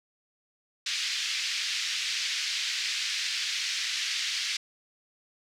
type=band-pass noise; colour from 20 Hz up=white; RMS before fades=-31 dBFS; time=0.86-4.57 s; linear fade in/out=5 ms; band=1900 to 5400 Hz; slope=24 dB/octave; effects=none